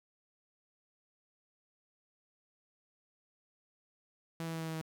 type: tone with pitch steps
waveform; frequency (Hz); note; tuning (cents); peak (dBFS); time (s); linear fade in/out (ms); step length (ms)
sawtooth; 164.81 / 163.77 / 162.73 / 161.7 / 160.67 / 159.66; E3 / E3 / E3 / E3 / E3 / D#3; 0 / -11 / -22 / -33 / -44 / +45; -33; 4.4-4.814; 0; 69
effects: none